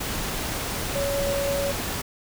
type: tone in noise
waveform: sine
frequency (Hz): 560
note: C#5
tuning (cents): +18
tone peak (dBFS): -24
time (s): 0.95-1.72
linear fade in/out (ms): 10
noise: pink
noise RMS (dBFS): -29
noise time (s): 0-2.02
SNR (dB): +2
effects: none